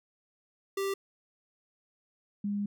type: tone pair in turn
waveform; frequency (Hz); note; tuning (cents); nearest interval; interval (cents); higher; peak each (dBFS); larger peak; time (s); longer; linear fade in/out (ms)
square / sine; 392 / 203.7; G4 / G#3; 0 / -33; major seventh; 1133; first; -30 / -29; second; 0.77-0.94 / 2.44-2.66; second; 5
effects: none